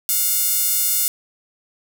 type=tone with high-pass filter; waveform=sawtooth; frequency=715 Hz; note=F5; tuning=41 cents sharp; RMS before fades=-19 dBFS; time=0.09-1.08 s; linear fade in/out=0 ms; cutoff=9800 Hz; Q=0.62; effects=none